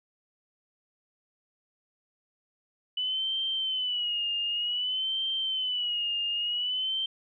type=tone with vibrato; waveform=sine; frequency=2976 Hz; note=F#7; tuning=9 cents sharp; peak=-27 dBFS; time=2.97-7.06 s; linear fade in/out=5 ms; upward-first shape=sine; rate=0.54 Hz; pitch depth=92 cents each way; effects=none